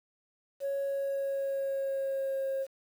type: tone with pitch glide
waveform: sine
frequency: 554.4 to 538.9 Hz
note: C#5 to C#5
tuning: 0 to -49 cents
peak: -28 dBFS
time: 0.6-2.67 s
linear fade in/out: 50 ms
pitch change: -49 cents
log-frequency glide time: 0.8-2.45 s
effects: tanh soft clip ceiling -26 dBFS + 9-bit